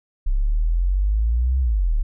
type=exponential two-way sweep; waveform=sine; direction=up then down; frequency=32.7 to 66.6 to 32.7 Hz; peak=-16 dBFS; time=0.26-2.03 s; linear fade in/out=10 ms; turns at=1.6 s; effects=none